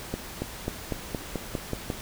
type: accelerating click train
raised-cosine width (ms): 2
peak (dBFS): -15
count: 9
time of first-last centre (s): 0.14-1.902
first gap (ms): 280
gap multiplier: 0.93
effects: pink hiss -40 dBFS RMS until 2.01 s